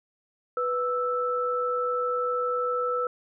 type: tone pair together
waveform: sine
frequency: 493.9 / 1318.6 Hz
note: B4 / E6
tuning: 0 / 0 cents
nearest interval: octave + perfect fourth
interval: 1700 cents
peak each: -27 dBFS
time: 0.57-3.07 s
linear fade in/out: 2 ms
effects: none